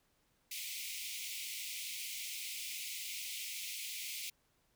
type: high-pass noise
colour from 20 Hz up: pink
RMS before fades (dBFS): -43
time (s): 0.51-4.3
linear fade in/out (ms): 5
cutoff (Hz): 2100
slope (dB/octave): 96
effects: pink hiss -75 dBFS RMS until 4.75 s